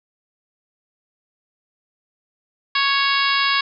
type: harmonic tone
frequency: 554.4 Hz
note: C#5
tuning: in tune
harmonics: 2 / 3 / 4 / 5 / 6 / 7 / 8 / 9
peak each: -21 / -23 / -24 / -25 / -26 / -26 / -27 / -28 dBFS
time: 2.75-3.61 s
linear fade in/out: 5 ms
effects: none